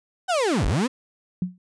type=linear two-way sweep; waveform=35% pulse; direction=down then up; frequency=770 to 35.57 to 273.1 Hz; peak=-18 dBFS; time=0.28-0.88 s; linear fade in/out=20 ms; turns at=0.66 s
type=tone with exponential decay; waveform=sine; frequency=181.4 Hz; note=F#3; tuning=34 cents flat; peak=-18 dBFS; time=1.42-1.58 s; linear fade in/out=2 ms; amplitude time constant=34 ms
effects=resampled to 22050 Hz